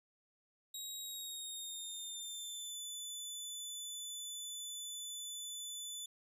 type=tone with pitch glide; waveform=20% pulse; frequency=3810 to 3494 Hz; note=A#7 to A7; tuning=+37 to -13 cents; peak=-37 dBFS; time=0.74-6.06 s; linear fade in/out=5 ms; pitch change=-150 cents; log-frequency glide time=1.01-2.8 s; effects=none